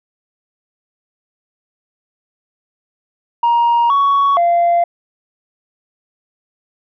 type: tone with pitch steps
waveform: sine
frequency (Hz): 942 / 1118 / 690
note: A#5 / C#6 / F5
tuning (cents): +18 / +14 / -21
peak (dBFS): -8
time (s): 3.43-4.84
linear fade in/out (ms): 5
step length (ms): 470
effects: tanh soft clip ceiling -8 dBFS